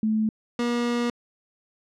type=tone pair in turn; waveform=sine / 30% pulse; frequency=217.5 / 239.4 Hz; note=A3 / A#3; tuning=-20 / +46 cents; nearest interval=major second; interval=166 cents; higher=second; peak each=-20 dBFS; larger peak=neither; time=0.03-0.29 / 0.59-1.1 s; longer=second; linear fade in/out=2 ms; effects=low-pass 6000 Hz 12 dB/octave